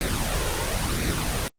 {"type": "noise with flanger", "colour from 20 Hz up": "pink", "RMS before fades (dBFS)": -25, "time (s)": [0.01, 1.48], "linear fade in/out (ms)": 0, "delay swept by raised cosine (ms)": [0.48, 2.18], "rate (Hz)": 0.97, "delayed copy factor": 0.55, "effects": ["low-pass 12000 Hz 12 dB/octave", "Opus 24 kbps"]}